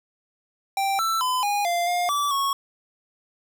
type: tone with pitch steps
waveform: square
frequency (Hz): 784 / 1331 / 1012 / 819 / 694 / 708 / 1156 / 1104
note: G5 / E6 / B5 / G#5 / F5 / F5 / D6 / C#6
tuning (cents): 0 / +16 / +42 / -24 / -11 / +23 / -28 / -7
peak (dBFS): -22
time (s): 0.77-2.53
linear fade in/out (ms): 2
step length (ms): 220
effects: 10-bit